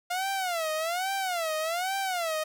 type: tone with vibrato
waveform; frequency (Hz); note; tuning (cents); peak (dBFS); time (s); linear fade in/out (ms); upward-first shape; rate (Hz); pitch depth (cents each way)
sawtooth; 698.5; F5; 0; -24; 0.1-2.44; 10; sine; 1.2; 200
effects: none